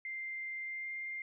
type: tone with pitch glide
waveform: sine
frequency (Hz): 2093 to 2106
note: C7 to C7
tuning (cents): 0 to +11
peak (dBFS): -38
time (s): 0.05-1.22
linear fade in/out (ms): 2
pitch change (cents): +11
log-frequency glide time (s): 0.62-0.9
effects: none